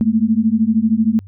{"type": "beating tone pair", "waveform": "sine", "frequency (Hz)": [215, 228], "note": ["A3", "A#3"], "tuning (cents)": [-40, -38], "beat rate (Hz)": 13, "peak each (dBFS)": -15, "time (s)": [0.01, 1.19], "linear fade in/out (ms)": 0, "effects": ["added 97 Hz sine -35 dBFS peak until 1.27 s"]}